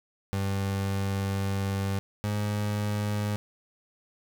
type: tone pair in turn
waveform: 30% pulse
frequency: 98 / 104.07 Hz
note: G2 / G#2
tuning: 0 / +4 cents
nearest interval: minor second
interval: 104 cents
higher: second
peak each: -24 dBFS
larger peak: neither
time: 0.33-1.99 / 2.24-3.36 s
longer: first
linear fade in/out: 0 ms
effects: none